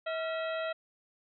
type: harmonic tone with a mistuned harmonic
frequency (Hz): 645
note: E5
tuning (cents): -38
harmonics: 1 / 2 / 3 / 4 / 5 / 6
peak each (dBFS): -33 / -39 / -43 / -45 / -47 / -49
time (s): 0.06-0.73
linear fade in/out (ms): 10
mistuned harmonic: 2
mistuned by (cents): +110
effects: none